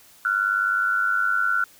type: tone pair together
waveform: sine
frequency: 1381 / 1480.6 Hz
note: F6 / F#6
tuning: -20 / +1 cents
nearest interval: minor second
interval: 121 cents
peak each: -22 dBFS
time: 0.25-1.64 s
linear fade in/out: 2 ms
effects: white hiss -52 dBFS RMS until 1.79 s